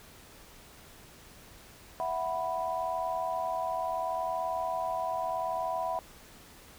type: chord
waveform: sine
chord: E suspended second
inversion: none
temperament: equal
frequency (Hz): 659.3 / 740 / 987.8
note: E5 / F#5 / B5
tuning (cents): 0 / 0 / 0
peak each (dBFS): -34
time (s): 2-5.99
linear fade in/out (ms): 0
effects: pink hiss -53 dBFS RMS until 6.78 s